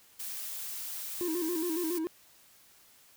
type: noise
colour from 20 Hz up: blue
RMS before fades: -39 dBFS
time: 0.19-1.99 s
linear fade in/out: 10 ms
type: tone with vibrato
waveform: triangle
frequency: 336 Hz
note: E4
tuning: 33 cents sharp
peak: -28 dBFS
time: 1.21-2.07 s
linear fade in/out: 0 ms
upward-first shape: square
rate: 7.2 Hz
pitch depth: 89 cents each way
effects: white hiss -60 dBFS RMS until 3.16 s